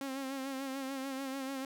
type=tone with vibrato; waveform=sawtooth; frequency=268.9 Hz; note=C4; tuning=47 cents sharp; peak=-33 dBFS; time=0.01-1.65 s; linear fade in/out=2 ms; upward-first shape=sine; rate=6.8 Hz; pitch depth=46 cents each way; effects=none